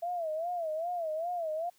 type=tone with vibrato; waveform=sine; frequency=665 Hz; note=E5; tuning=15 cents sharp; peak=-31 dBFS; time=0.02-1.7 s; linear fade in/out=10 ms; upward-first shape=sine; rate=2.5 Hz; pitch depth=130 cents each way; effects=white hiss -67 dBFS RMS until 1.78 s